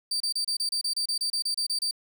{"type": "tone bursts", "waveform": "35% pulse", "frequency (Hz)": 4642, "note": "D8", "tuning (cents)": -21, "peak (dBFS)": -24, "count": 15, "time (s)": [0.11, 1.911], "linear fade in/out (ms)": 5, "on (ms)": 93, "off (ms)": 29, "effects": []}